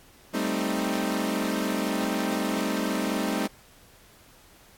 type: chord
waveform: sawtooth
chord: A half-diminished seventh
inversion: third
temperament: equal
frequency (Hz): 196 / 220 / 261.6 / 311.1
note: G3 / A3 / C4 / Eb4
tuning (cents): 0 / 0 / 0 / 0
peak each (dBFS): -27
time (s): 0.33-3.48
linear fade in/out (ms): 20
effects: pink hiss -55 dBFS RMS until 4.77 s + AAC 64 kbps